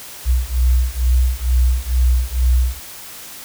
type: beating tone pair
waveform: sine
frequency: 61.1 / 63.3 Hz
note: B1 / B1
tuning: -18 / +43 cents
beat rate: 2.2 Hz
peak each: -15 dBFS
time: 0.25-2.8 s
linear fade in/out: 50 ms
effects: tanh soft clip ceiling -5 dBFS + white hiss -35 dBFS RMS until 3.44 s